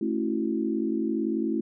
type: chord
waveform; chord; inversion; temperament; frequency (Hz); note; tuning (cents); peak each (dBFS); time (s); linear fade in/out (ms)
sine; F# minor seventh; first; equal with one note detuned; 220 / 271.6 / 329.6 / 370; A3 / C#4 / E4 / F#4; 0 / -35 / 0 / 0; -29 / -31 / -28 / -34; 0.01-1.61; 5
effects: none